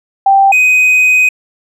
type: tone pair in turn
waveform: sine / triangle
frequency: 784 / 2506 Hz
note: G5 / D#7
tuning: 0 / +12 cents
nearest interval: octave + minor sixth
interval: 2012 cents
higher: second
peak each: -4 dBFS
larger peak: neither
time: 0.26-0.52 / 0.52-1.29 s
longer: second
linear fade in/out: 5 ms
effects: resampled to 32000 Hz